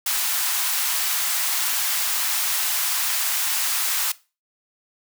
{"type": "high-pass noise", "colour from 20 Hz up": "white", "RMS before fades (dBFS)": -23, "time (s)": [0.06, 4.12], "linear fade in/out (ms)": 5, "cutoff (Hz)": 810, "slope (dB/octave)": 24, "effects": ["noise-tail reverb RT60 0.3 s tail -19 dB re dry"]}